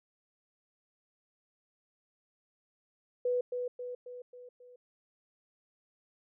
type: tone with echo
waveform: sine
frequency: 493.9 Hz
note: B4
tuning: in tune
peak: -27 dBFS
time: 3.25-3.41 s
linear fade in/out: 5 ms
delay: 270 ms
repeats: 5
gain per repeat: -5 dB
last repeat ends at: 4.76 s
effects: none